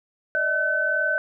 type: tone cluster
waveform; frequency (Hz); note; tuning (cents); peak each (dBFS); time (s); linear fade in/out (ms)
sine; 593 / 635 / 1520; D5 / D#5 / F#6; +17 / +35 / +46; -29 / -29 / -21; 0.35-1.18; 0
effects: none